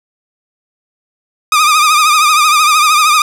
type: tone with vibrato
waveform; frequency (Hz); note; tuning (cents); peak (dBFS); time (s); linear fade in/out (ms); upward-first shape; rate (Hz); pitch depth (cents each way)
sawtooth; 1223; D#6; -30; -3; 1.52-3.22; 2; triangle; 13; 85
effects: low-pass 12000 Hz 12 dB/octave + 7-bit